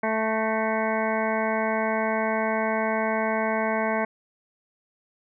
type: harmonic tone with a mistuned harmonic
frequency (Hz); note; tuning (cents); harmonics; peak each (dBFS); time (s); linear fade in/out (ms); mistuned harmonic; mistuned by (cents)
220; A3; 0; 1 / 2 / 3 / 4 / 5 / 7 / 8 / 9 / 10; -29 / -31 / -27 / -30 / -33 / -33 / -38 / -36 / -35; 0.03-4.05; 5; 8; +52
effects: none